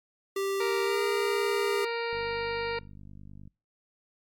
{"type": "tone with pitch glide", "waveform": "square", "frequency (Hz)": [392.1, 405], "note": ["G4", "G#4"], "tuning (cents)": [0, -43], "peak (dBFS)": -28, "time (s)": [0.36, 1.85], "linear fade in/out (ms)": 5, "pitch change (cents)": 57, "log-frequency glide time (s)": [0.83, 1]}
{"type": "harmonic tone", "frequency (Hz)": 466.2, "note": "A#4", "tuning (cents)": 0, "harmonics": [1, 2, 3, 4, 5, 6, 8, 9, 10], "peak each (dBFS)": [-31, -36, -40, -40, -39, -43, -48, -45, -46], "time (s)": [0.6, 2.79], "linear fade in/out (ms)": 5}
{"type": "click train", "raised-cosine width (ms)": 5, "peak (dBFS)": -36, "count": 68, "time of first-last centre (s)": [2.13, 3.475], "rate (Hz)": 49.8}
{"effects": ["noise-tail reverb RT60 0.3 s tail -25 dB re dry", "MP3 96 kbps"]}